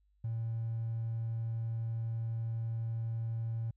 triangle tone with hard clipping, 114 Hz, A#2, 38 cents flat, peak -33 dBFS, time 0.24-3.71 s, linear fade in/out 5 ms, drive 3 dB, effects added 50 Hz sine -68 dBFS peak until 3.76 s

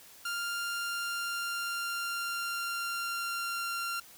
sawtooth tone with pitch glide, 1396.9 to 1381.7 Hz, F6 to F6, 0 to -19 cents, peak -29 dBFS, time 0.25-4 s, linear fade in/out 5 ms, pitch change -19 cents, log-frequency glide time 0.55-3.7 s, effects white hiss -54 dBFS RMS until 4.17 s

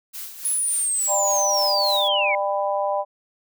blue noise with tremolo, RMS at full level -33 dBFS, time 0.13-2.09 s, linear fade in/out 20 ms, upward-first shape sine, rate 3.5 Hz, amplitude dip 60%
sine linear sweep, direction down, 10410 to 2125 Hz, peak -20 dBFS, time 0.45-2.35 s, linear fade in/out 2 ms
harmonic tone, 198.7 Hz, G3, 24 cents sharp, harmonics 3 / 4 / 5, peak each -23 / -25 / -27 dBFS, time 1.07-3.05 s, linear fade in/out 50 ms
effects none

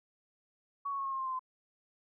sine tone with pitch steps, 1122 / 1108.5 / 1095.1 / 1081.9 / 1068.9 / 1056 / 1043.2 / 1030.7 Hz, C#6 / C#6 / C#6 / C#6 / C6 / C6 / C6 / C6, +21 / 0 / -21 / -42 / +37 / +16 / -5 / -26 cents, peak -33 dBFS, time 0.85-1.394 s, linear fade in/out 10 ms, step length 68 ms, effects none

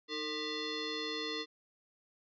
sine tone with frequency modulation, 1978 Hz, B6, 2 cents sharp, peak -35 dBFS, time 0.08-1.46 s, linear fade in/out 50 ms, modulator 763 Hz, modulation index 3.4, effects none

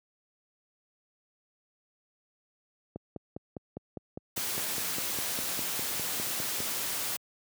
click train, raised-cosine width 2 ms, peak -24 dBFS, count 19, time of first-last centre 2.96-6.604 s, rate 4.94 Hz
white noise, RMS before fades -33 dBFS, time 4.36-7.17 s, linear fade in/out 10 ms
effects high-pass 100 Hz 12 dB/octave

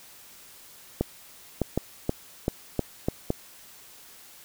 clicks, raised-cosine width 2 ms, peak -10 dBFS, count 8, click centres 1.01 / 1.617 / 1.776 / 2.094 / 2.481 / 2.793 / 3.085 / 3.304 s, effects white hiss -50 dBFS RMS until 4.44 s

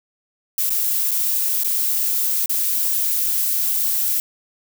violet noise with dropouts, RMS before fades -20 dBFS, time 0.58-4.2 s, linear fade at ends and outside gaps 1 ms, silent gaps 0.695-0.704 / 1.11-1.115 / 1.635-1.645 / 2.459-2.495 s, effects none

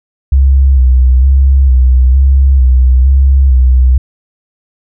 sine tone with vibrato, 65.4 Hz, C2, in tune, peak -3 dBFS, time 0.32-3.98 s, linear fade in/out 5 ms, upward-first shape square, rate 1.1 Hz, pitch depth 50 cents each way, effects none

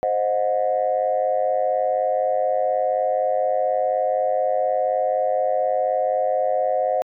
sine chord, C diminished, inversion none, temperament equal with one note detuned, 523.3 / 622.3 / 726.4 Hz, C5 / Eb5 / Gb5, 0 / 0 / -32 cents, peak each -22 dBFS, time 0.03-7.02 s, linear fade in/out 0 ms, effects tanh soft clip ceiling -10 dBFS

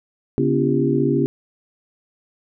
sine tone cluster, 139.7 / 246.7 / 284.9 / 342.8 / 397.5 Hz, C#3 / B3 / C#4 / F4 / G4, +14 / -2 / +48 / -32 / +24 cents, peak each -22 dBFS, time 0.38-1.26 s, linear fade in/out 0 ms, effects none

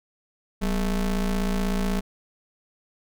square ring-modulated tone, 110.3 Hz, A2, 5 cents sharp, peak -20 dBFS, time 0.61-2.01 s, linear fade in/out 20 ms, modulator 82.2 Hz, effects none

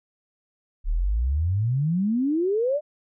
sine exponential sweep, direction up, 34.63 to 617 Hz, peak -20 dBFS, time 0.84-2.81 s, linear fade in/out 50 ms, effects none

